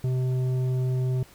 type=tone with tanh clipping; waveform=triangle; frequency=128.2 Hz; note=C3; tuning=35 cents flat; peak=-24 dBFS; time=0.04-1.23 s; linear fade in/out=2 ms; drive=13 dB; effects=pink hiss -53 dBFS RMS until 1.34 s